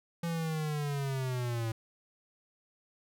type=linear sweep; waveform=square; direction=down; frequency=170.1 to 111.4 Hz; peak=-32 dBFS; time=0.23-1.72 s; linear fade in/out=5 ms; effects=none